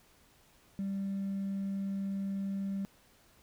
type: tone with hard clipping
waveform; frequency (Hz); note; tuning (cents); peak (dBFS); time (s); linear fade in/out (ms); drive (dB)
triangle; 196; G3; 0; -32; 0.79-2.85; 0; 2
effects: pink hiss -64 dBFS RMS until 3.42 s